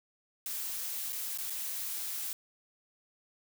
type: noise with dropouts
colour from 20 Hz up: blue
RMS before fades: -37 dBFS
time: 0.46-2.33 s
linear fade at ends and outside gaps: 1 ms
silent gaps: 1.124-1.128 / 1.376-1.385 / 1.499-1.504 s
effects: none